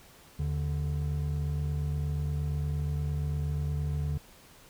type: tone pair together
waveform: triangle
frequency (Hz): 77.78 / 146.32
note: D#2 / D3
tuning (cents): 0 / -6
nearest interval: major seventh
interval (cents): 1094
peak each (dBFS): -29 / -29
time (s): 0.39-4.18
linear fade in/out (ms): 5
effects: pink hiss -55 dBFS RMS until 4.69 s